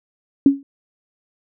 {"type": "tone with exponential decay", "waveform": "sine", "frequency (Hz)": 277.2, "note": "C#4", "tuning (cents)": 0, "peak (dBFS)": -4, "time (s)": [0.46, 0.63], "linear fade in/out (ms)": 2, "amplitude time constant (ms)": 36, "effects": []}